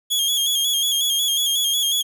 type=tone with vibrato; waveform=sawtooth; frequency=3300 Hz; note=G#7; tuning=12 cents flat; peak=-15 dBFS; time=0.1-2.03 s; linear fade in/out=20 ms; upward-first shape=square; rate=5.5 Hz; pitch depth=41 cents each way; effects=none